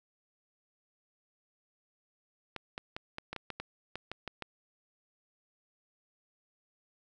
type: clicks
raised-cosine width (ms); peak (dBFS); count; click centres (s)
0.3; -22; 12; 2.563 / 2.779 / 2.965 / 3.184 / 3.33 / 3.363 / 3.503 / 3.6 / 3.956 / 4.116 / 4.277 / 4.423
effects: none